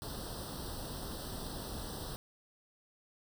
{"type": "noise with comb filter", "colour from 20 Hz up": "pink", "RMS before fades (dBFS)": -42, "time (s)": [0.02, 2.16], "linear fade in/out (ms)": 0, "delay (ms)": 0.22, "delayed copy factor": 1, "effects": []}